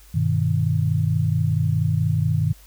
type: chord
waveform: sine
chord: G augmented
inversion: none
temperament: equal with one note detuned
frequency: 99.02 / 123.47 / 155.56 Hz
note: G2 / B2 / D#3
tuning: +18 / 0 / 0 cents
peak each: -22 / -23 / -21 dBFS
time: 0.14-2.53 s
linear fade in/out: 10 ms
effects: added 50 Hz sine -47 dBFS peak until 2.66 s + white hiss -52 dBFS RMS until 2.66 s